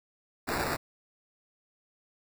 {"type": "noise with sample-and-hold", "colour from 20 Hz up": "white", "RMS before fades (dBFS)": -31, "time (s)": [0.47, 0.77], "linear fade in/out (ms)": 20, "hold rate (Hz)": 3150, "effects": []}